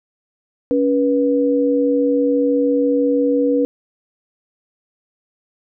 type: tone pair together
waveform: sine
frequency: 280.1 / 486.1 Hz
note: C#4 / B4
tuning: +18 / -28 cents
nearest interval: minor seventh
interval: 954 cents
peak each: -16 dBFS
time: 0.71-3.65 s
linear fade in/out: 0 ms
effects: none